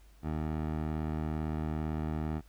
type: tone with low-pass filter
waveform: 15% pulse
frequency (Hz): 77.78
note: D#2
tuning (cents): 0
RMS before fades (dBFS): -34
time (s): 0.22-2.42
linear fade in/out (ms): 50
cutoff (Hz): 1600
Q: 0.52
effects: added 50 Hz sine -55 dBFS peak until 2.48 s + pink hiss -66 dBFS RMS until 2.48 s